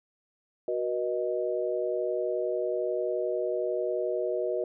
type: chord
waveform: sine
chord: B major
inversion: second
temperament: equal with one note detuned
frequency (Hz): 370 / 481.2 / 622.3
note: F#4 / B4 / D#5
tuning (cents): 0 / -45 / 0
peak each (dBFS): -31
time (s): 0.68-4.64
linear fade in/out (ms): 2
effects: none